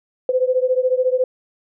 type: beating tone pair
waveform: sine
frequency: 505 / 519 Hz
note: B4 / C5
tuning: +39 / -14 cents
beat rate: 14 Hz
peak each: -17 / -19 dBFS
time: 0.29-1.24 s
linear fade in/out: 2 ms
effects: none